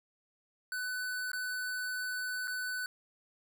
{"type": "tone with dropouts", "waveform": "square", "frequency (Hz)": 1499, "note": "F#6", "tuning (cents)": 22, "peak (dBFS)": -35, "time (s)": [0.72, 2.86], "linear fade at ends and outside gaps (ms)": 1, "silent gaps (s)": [[1.317, 1.332], [2.474, 2.479]], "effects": []}